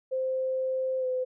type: tone with pitch glide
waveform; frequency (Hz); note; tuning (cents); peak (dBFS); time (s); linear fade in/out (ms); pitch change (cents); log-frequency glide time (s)
sine; 521 to 510; C5 to C5; -7 to -44; -26; 0.11-1.25; 20; -37; 0.99-1.06
effects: none